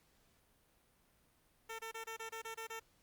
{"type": "tone bursts", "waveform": "10% pulse", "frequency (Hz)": 450, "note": "A4", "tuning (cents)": 39, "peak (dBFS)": -35, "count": 9, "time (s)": [1.69, 2.798], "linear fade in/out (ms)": 10, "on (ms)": 100, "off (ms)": 26, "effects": ["pink hiss -72 dBFS RMS until 3.02 s", "Opus 48 kbps"]}